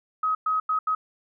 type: tone bursts at uneven times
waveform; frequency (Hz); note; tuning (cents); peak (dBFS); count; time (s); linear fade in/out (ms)
sine; 1268; D#6; +32; -21; 4; 0.23-0.35 / 0.46-0.6 / 0.69-0.79 / 0.87-0.95; 5
effects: none